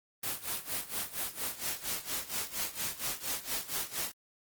white noise with tremolo, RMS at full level -33 dBFS, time 0.23-4.12 s, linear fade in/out 5 ms, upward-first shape sine, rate 4.3 Hz, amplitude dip 85%, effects Opus 24 kbps

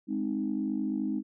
sine chord, Ab major, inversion none, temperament equal, 207.7 / 261.6 / 311.1 Hz, Ab3 / C4 / Eb4, 0 / 0 / 0 cents, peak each -32 dBFS, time 0.07-1.23 s, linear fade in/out 50 ms, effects tanh soft clip ceiling -19 dBFS

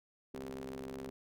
sawtooth ring-modulated tone, 67.3 Hz, C2, 49 cents sharp, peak -35 dBFS, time 0.34-1.1 s, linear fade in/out 0 ms, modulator 327 Hz, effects none

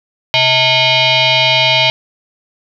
sine tone with frequency modulation, 130 Hz, C3, 11 cents flat, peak -8 dBFS, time 0.34-1.9 s, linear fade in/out 0 ms, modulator 770 Hz, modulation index 5, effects none

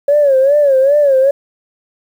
sine tone with vibrato, 557 Hz, C#5, 8 cents sharp, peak -6 dBFS, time 0.08-1.31 s, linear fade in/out 5 ms, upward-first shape sine, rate 2.5 Hz, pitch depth 110 cents each way, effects tanh soft clip ceiling -2 dBFS + 7-bit

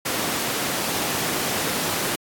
pink high-pass noise, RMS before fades -25 dBFS, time 0.05-2.16 s, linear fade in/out 10 ms, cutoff 190 Hz, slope 12 dB/octave, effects AAC 64 kbps

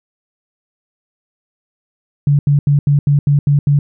sine tone bursts, 143.6 Hz, D3, 39 cents flat, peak -8 dBFS, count 8, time 2.27-3.79 s, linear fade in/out 2 ms, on 120 ms, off 80 ms, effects none

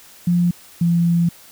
sine tone pair in turn, 174.9 / 170.61 Hz, F3 / F3, +3 / -40 cents, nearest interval unison, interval 43 cents, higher first, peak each -13 dBFS, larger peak neither, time 0.27-0.51 / 0.81-1.29 s, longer second, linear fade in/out 5 ms, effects white hiss -45 dBFS RMS until 1.51 s

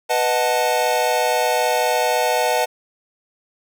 square chord, B dominant seventh, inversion none, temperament equal with one note detuned, 493.9 / 622.3 / 736.2 / 880 Hz, B4 / D#5 / F#5 / A5, 0 / 0 / -9 / 0 cents, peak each -23 dBFS, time 0.09-2.66 s, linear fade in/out 20 ms, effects none

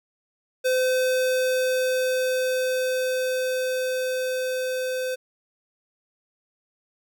square tone with level ramp, 512 Hz, C5, 38 cents flat, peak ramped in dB -20 to -26 dBFS, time 0.64-5.16 s, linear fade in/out 20 ms, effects none

